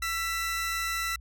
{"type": "tone pair together", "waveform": "sawtooth", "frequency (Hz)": [1343.6, 1975.5], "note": ["E6", "B6"], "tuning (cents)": [33, 0], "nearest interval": "perfect fifth", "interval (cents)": 667, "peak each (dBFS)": -28, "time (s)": [0.02, 1.16], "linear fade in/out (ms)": 5, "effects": ["added 60 Hz sine -43 dBFS peak until 1.2 s"]}